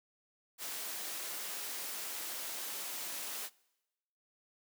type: high-pass noise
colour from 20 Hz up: white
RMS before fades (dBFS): -41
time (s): 0.58-3.5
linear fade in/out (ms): 50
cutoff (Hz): 290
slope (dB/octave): 12
effects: noise-tail reverb RT60 1.0 s tail -24 dB re dry